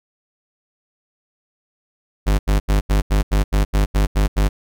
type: tone bursts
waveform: 45% pulse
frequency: 50.4 Hz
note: G1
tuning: 49 cents sharp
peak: -13 dBFS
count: 11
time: 2.26-4.49 s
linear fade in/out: 20 ms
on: 130 ms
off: 80 ms
effects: none